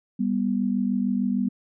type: tone pair together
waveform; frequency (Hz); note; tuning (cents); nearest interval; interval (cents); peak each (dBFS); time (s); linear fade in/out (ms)
sine; 198.4 / 245; G3 / B3; +21 / -14; major third; 365; -24; 0.19-1.49; 10
effects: none